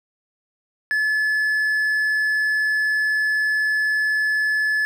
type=tone; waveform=triangle; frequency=1722 Hz; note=A6; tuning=38 cents flat; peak=-16 dBFS; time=0.91-4.85 s; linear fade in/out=0 ms; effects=none